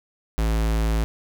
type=tone; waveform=square; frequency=55 Hz; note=A1; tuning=in tune; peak=-20 dBFS; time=0.38-1.04 s; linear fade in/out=0 ms; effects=none